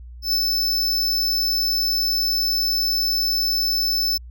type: tone with ADSR envelope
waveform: square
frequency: 5270 Hz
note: E8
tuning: 1 cent flat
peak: -17 dBFS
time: 0.22-4.18 s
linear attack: 110 ms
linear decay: 60 ms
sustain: -2 dB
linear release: 12 ms
effects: added 60 Hz sine -36 dBFS peak until 4.3 s